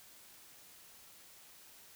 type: silence
effects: white hiss -58 dBFS RMS until 1.95 s